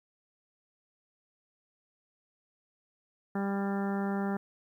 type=harmonic tone with a mistuned harmonic; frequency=198 Hz; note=G3; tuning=18 cents sharp; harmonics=1 / 2 / 3 / 4 / 5 / 6 / 7 / 8 / 9; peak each=-30 / -37 / -43 / -39 / -46 / -48 / -44 / -50 / -48 dBFS; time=3.35-4.37 s; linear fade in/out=5 ms; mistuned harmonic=8; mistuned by=+29 cents; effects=11-bit